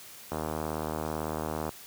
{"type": "click train", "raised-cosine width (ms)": 1, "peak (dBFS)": -18, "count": 108, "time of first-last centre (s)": [0.32, 1.692], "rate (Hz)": 78, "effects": ["white hiss -48 dBFS RMS until 1.86 s", "high-pass 60 Hz 12 dB/octave"]}